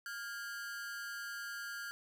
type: ring-modulated tone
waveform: 45% pulse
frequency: 1520 Hz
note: F#6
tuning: 46 cents sharp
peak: -38 dBFS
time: 0.06-1.91 s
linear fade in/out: 0 ms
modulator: 115 Hz
effects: none